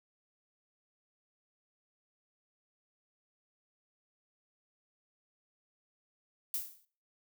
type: noise with exponential decay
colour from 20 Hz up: violet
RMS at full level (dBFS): -32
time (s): 6.54-6.85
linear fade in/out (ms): 1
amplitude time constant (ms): 66
effects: noise-tail reverb RT60 0.4 s tail -17 dB re dry